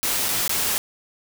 white noise with dropouts, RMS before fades -23 dBFS, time 0.03-0.78 s, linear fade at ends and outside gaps 0 ms, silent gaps 0.285-0.289 / 0.478-0.494 s, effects none

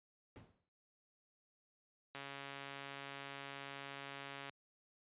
brown noise with exponential decay, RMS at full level -48 dBFS, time 0.36-0.69 s, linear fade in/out 0 ms, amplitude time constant 70 ms
click train, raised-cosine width 0.3 ms, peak -31 dBFS, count 327, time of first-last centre 2.15-4.495 s, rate 139 Hz
effects high-pass 100 Hz 12 dB/octave + resampled to 8000 Hz

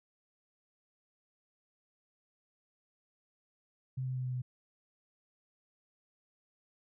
sine tone with pitch steps, 130 / 128.95 / 127.91 / 126.88 / 125.86 Hz, C3 / C3 / C3 / B2 / B2, -11 / -25 / -39 / +47 / +33 cents, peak -33 dBFS, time 3.97-4.42 s, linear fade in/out 10 ms, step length 90 ms, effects none

